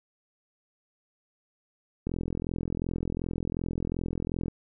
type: click train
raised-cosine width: 3 ms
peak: -18 dBFS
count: 104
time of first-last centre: 2.07-4.482 s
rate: 42.7 Hz
effects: none